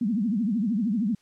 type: tone with vibrato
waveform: sine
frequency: 216.7 Hz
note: A3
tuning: 26 cents flat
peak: -22 dBFS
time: 0.01-1.15 s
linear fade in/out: 5 ms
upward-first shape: triangle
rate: 13 Hz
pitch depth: 280 cents each way
effects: white hiss -65 dBFS RMS until 1.21 s + low-pass 7000 Hz 12 dB/octave